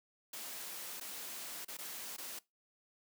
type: noise with dropouts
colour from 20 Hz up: white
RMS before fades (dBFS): -45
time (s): 0.33-2.39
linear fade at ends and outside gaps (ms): 5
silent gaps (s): 1-1.009 / 1.649-1.682 / 1.77-1.786 / 2.166-2.181
effects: noise-tail reverb RT60 0.2 s tail -21 dB re dry + high-pass 200 Hz 12 dB/octave